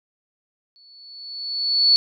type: tone with exponential growth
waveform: sine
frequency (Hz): 4435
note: C#8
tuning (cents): 0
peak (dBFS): -10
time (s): 0.76-1.96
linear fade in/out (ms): 0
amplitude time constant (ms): 260
effects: none